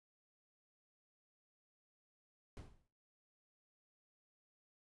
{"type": "noise with exponential decay", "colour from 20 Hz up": "brown", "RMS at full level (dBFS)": -45, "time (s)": [2.57, 2.88], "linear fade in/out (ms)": 0, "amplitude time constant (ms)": 67, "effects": ["noise-tail reverb RT60 0.5 s tail -22 dB re dry", "resampled to 24000 Hz"]}